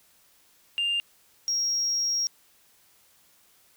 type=tone pair in turn; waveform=sine; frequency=2800 / 5600 Hz; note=F7 / F8; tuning=+4 / +4 cents; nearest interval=octave; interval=1200 cents; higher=second; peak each=-22 dBFS; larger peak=neither; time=0.78-1 / 1.48-2.27 s; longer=second; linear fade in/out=0 ms; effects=tanh soft clip ceiling -21 dBFS + white hiss -61 dBFS RMS until 3.76 s